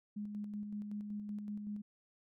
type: tone with tremolo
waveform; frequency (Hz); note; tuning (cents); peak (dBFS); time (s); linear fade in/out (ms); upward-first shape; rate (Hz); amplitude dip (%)
sine; 207.7; G#3; 0; -38; 0.16-1.82; 10; square; 5.3; 35
effects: none